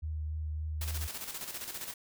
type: tone with vibrato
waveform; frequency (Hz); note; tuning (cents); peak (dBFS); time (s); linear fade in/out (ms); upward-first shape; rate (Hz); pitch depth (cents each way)
sine; 77.3; D#2; -11; -33; 0.02-1.08; 20; triangle; 3.5; 21
type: noise with tremolo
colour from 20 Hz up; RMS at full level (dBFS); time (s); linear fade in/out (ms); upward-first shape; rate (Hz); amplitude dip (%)
white; -39; 0.81-1.94; 5; square; 15; 55
effects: none